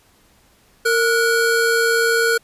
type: tone pair together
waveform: square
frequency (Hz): 459.6 / 1459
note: A#4 / F#6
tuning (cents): -25 / -25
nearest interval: octave + minor sixth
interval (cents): 2000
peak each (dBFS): -18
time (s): 0.85-2.38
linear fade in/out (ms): 10
effects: pink hiss -55 dBFS RMS until 2.43 s + resampled to 32000 Hz